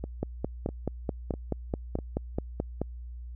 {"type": "two click trains", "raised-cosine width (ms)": 2, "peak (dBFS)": [-21, -15], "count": [4, 13], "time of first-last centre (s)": [[0.04, 1.988], [0.23, 2.816]], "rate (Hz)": [1.54, 4.64], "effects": ["added 60 Hz sine -38 dBFS peak until 3.35 s"]}